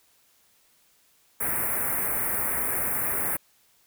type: band-stop noise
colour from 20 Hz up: white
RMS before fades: -27 dBFS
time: 1.4-3.37 s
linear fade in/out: 10 ms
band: 2200 to 9400 Hz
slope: 48 dB/octave
effects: white hiss -63 dBFS RMS until 3.86 s